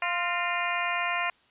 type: harmonic tone with a mistuned harmonic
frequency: 348.4 Hz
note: F4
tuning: 4 cents flat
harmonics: 2 / 3 / 4 / 5 / 6 / 7 / 8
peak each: -33 / -32 / -35 / -34 / -34 / -33 / -37 dBFS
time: 0.02-1.3 s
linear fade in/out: 2 ms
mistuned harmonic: 5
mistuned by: +66 cents
effects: white hiss -62 dBFS RMS until 1.5 s + resampled to 8000 Hz